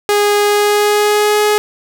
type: tone with pitch glide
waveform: sawtooth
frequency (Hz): 412.2 to 420.1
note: G#4 to G#4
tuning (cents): -13 to +20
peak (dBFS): -6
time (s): 0.09-1.58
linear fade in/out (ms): 0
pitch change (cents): +33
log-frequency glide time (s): 0.43-1.4
effects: none